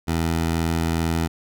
15% pulse tone, 82.41 Hz, E2, in tune, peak -14 dBFS, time 0.07-1.28 s, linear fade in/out 20 ms, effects none

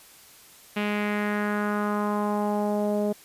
sawtooth tone with low-pass filter sweep, 207.7 Hz, G#3, in tune, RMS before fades -26 dBFS, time 0.76-3.13 s, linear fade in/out 10 ms, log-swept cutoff 2700 to 560 Hz, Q 2.8, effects white hiss -51 dBFS RMS until 3.24 s + resampled to 32000 Hz

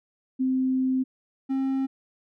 sine / triangle tone pair in turn, 260 / 267.3 Hz, C4 / C4, -11 / +37 cents, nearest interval unison, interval 48 cents, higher second, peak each -21 dBFS, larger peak neither, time 0.39-1.04 / 1.49-1.87 s, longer first, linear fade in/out 20 ms, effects none

